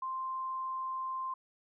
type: tone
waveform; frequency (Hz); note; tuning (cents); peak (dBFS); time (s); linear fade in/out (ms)
sine; 1046.5; C6; 0; -34; 0.02-1.34; 5
effects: none